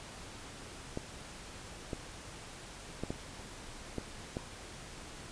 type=clicks; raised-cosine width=2 ms; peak=-22 dBFS; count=6; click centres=0.974 / 1.932 / 3.036 / 3.105 / 3.983 / 4.369 s; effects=pink hiss -48 dBFS RMS until 5.31 s + resampled to 22050 Hz